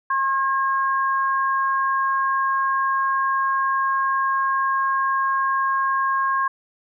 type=tone pair together; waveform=sine; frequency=1076 / 1626.2 Hz; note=C6 / G#6; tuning=+48 / -37 cents; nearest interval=perfect fifth; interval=715 cents; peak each=-19 / -25 dBFS; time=0.1-6.48 s; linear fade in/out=5 ms; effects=none